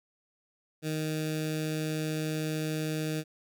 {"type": "tone with notch filter", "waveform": "15% pulse", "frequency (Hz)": 155.56, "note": "D#3", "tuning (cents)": 0, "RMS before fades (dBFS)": -32, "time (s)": [0.82, 3.24], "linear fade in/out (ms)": 50, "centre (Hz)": 980, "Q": 0.67, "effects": []}